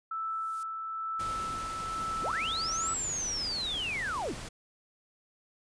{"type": "tone with tremolo", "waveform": "sine", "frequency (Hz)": 1318.5, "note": "E6", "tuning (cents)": 0, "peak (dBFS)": -31, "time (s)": [0.11, 2.94], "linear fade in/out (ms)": 5, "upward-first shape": "sine", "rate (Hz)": 1.1, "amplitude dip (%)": 35}
{"type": "noise with exponential growth", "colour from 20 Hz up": "violet", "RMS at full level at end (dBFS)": -42, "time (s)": [0.17, 0.63], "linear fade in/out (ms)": 0, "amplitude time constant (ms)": 98}
{"type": "noise", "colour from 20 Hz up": "pink", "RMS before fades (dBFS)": -42, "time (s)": [1.19, 4.49], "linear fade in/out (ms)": 10}
{"type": "linear two-way sweep", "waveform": "sine", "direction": "up then down", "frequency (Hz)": [41.4, 7902, 41.4], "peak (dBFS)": -31, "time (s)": [2.21, 4.36], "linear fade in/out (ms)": 50, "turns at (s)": 2.91}
{"effects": ["resampled to 22050 Hz"]}